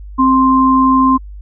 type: tone pair together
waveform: sine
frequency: 263.1 / 1048 Hz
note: C4 / C6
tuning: +10 / +2 cents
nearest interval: 2 octaves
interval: 2392 cents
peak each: -10 dBFS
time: 0.18-1.18 s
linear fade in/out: 20 ms
effects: added 50 Hz sine -28 dBFS peak until 1.41 s